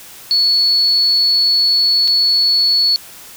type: tone with dropouts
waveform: sine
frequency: 4408 Hz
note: C#8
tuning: 11 cents flat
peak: -10 dBFS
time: 0.31-2.96 s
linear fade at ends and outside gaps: 0 ms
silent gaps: 2.076-2.08 s
effects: white hiss -37 dBFS RMS until 3.36 s